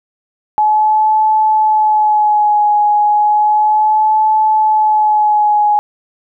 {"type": "tone with vibrato", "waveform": "sine", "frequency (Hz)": 850, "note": "G#5", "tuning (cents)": 40, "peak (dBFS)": -8, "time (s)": [0.58, 5.79], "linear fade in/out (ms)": 0, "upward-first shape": "sine", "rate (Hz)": 0.33, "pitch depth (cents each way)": 31, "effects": []}